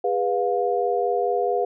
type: tone cluster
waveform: sine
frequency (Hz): 407.5 / 492.1 / 708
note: G#4 / B4 / F5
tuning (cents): -33 / -6 / +23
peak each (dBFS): -24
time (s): 0.04-1.65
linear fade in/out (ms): 5
effects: none